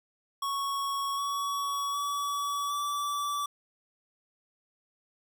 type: tone with pitch steps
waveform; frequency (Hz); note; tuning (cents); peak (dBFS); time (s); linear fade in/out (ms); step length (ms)
square; 1108.7 / 1124.8 / 1141.2 / 1157.8; C#6 / C#6 / C#6 / D6; 0 / +25 / +50 / -25; -30; 0.42-3.46; 5; 760
effects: none